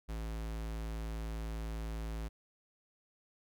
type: tone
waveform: square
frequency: 55 Hz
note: A1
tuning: in tune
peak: -38 dBFS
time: 0.08-2.29 s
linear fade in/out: 20 ms
effects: none